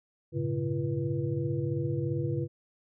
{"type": "tone cluster", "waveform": "sine", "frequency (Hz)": [103.1, 118.1, 140.9, 338.5, 485.9], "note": ["G#2", "A#2", "C#3", "E4", "B4"], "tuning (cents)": [-12, 23, 29, 46, -28], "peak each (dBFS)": [-37, -35, -31, -34, -37], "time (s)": [0.32, 2.48], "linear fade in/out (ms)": 50, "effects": []}